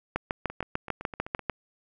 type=two click trains; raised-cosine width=0.5 ms; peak=-12 / -23 dBFS; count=10 / 8; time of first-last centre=0.16-1.497 / 0.5-1.393 s; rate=6.73 / 7.84 Hz; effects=none